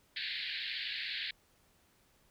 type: band-pass noise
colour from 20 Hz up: white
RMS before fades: -39 dBFS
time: 0.16-1.31 s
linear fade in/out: 5 ms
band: 1600 to 4500 Hz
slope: 96 dB/octave
effects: pink hiss -69 dBFS RMS until 2.3 s